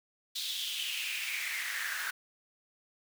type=noise with high-pass filter sweep; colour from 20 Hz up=pink; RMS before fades=-36 dBFS; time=0.35-2.11 s; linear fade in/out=10 ms; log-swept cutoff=3800 to 1500 Hz; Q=4.9; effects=none